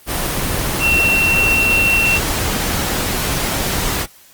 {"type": "tone in noise", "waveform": "sine", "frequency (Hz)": 2717, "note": "F7", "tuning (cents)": -48, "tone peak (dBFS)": -12, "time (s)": [0.79, 2.2], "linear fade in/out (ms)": 50, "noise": "pink", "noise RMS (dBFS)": -19, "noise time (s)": [0.06, 4.07], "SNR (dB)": 4, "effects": ["white hiss -46 dBFS RMS until 4.33 s", "Opus 24 kbps"]}